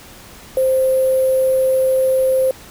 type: tone with sample-and-hold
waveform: sine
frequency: 523.3 Hz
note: C5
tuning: in tune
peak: -12 dBFS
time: 0.57-2.51 s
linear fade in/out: 2 ms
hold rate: 11025 Hz
effects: pink hiss -40 dBFS RMS until 2.7 s